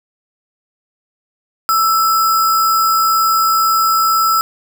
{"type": "tone with sample-and-hold", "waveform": "sine", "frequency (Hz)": 1319, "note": "E6", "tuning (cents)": 1, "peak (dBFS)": -10, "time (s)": [1.69, 4.41], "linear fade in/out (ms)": 0, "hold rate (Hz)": 6300, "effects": []}